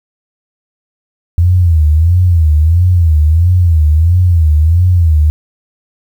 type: tone with vibrato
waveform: sine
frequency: 82.9 Hz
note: E2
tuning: 10 cents sharp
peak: -5 dBFS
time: 1.38-5.3 s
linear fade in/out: 0 ms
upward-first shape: sine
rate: 1.5 Hz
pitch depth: 160 cents each way
effects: 7-bit